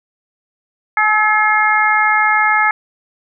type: harmonic tone with a mistuned harmonic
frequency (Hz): 426.5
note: G#4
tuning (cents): +46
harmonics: 2 / 3 / 4 / 5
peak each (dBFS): -16 / -16 / -16 / -16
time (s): 0.97-2.71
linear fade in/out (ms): 2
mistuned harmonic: 3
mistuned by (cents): +20
effects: none